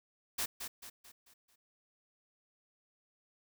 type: noise with echo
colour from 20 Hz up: white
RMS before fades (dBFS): -35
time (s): 0.38-0.46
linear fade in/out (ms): 10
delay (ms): 220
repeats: 5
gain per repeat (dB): -7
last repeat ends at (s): 1.56
effects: none